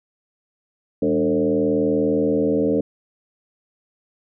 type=tone with frequency modulation; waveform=sine; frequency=370 Hz; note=F#4; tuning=in tune; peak=-16 dBFS; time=1.02-2.81 s; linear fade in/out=5 ms; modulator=80.4 Hz; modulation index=2.1; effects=none